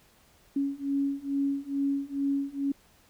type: beating tone pair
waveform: sine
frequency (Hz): 277.2 / 279.5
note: C#4 / C#4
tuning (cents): 0 / +14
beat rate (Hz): 2.3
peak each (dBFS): -30 / -29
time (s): 0.56-2.72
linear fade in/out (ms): 5
effects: pink hiss -61 dBFS RMS until 3.09 s